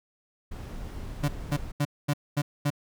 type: noise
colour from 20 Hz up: brown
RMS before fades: -37 dBFS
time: 0.51-1.72 s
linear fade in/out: 10 ms
type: tone bursts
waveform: 35% pulse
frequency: 145.2 Hz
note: D3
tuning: 19 cents flat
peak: -21 dBFS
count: 6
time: 1.23-2.704 s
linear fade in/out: 10 ms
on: 54 ms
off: 230 ms
effects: none